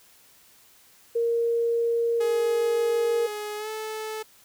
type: tone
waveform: sine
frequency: 466.2 Hz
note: A#4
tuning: in tune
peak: -21 dBFS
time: 1.15-3.27 s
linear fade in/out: 10 ms
type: tone with pitch glide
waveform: sawtooth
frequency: 420 to 435.1 Hz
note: G#4 to A4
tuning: +19 to -19 cents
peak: -27 dBFS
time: 2.2-4.23 s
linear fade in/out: 10 ms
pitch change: +62 cents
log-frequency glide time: 3.57-3.69 s
effects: white hiss -56 dBFS RMS until 4.44 s